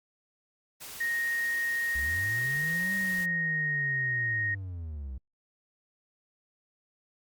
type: noise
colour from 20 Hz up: white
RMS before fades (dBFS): -43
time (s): 0.8-3.26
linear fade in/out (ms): 20
type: tone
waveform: sine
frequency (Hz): 1864.7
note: A#6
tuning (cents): 0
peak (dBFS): -27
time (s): 1-4.55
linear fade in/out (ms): 10
type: linear two-way sweep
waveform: triangle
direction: up then down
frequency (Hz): 61.74 to 195.2 to 61.74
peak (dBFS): -33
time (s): 1.95-5.18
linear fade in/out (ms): 5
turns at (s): 2.94
effects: Opus 48 kbps